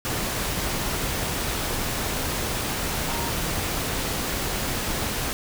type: tone in noise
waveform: sine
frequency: 931 Hz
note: A#5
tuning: 2 cents flat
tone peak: -34 dBFS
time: 3.08-3.3 s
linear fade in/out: 0 ms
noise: pink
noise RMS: -27 dBFS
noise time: 0.05-5.33 s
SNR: -10 dB
effects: none